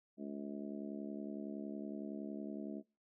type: harmonic tone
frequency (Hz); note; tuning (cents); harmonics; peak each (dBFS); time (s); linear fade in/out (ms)
70.8; C#2; +37; 3 / 4 / 5 / 6 / 7 / 8 / 9; -44 / -46 / -49 / -57 / -59 / -63 / -53; 0.17-2.83; 50
effects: noise-tail reverb RT60 0.3 s tail -23 dB re dry